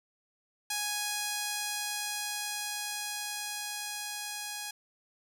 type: tone with level ramp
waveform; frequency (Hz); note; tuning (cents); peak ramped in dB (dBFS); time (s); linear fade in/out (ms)
5% pulse; 830.6; G#5; 0; -19 to -25; 0.7-4.71; 5
effects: none